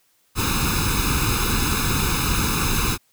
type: noise with comb filter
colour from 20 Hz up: pink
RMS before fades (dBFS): -21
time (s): 0.35-2.98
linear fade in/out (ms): 50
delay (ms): 0.78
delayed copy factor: +0.95
effects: white hiss -63 dBFS RMS until 3.12 s